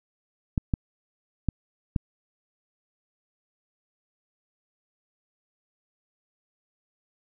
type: clicks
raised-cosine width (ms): 5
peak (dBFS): -11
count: 4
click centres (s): 0.578 / 0.738 / 1.487 / 1.962
effects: none